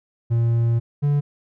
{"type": "tone pair in turn", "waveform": "triangle", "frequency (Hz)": [116.54, 144.6], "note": ["A#2", "D3"], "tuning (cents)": [0, -27], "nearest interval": "major third", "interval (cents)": 373, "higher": "second", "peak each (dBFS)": -14, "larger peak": "neither", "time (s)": [[0.3, 0.8], [1.02, 1.21]], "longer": "first", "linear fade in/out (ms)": 20, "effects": []}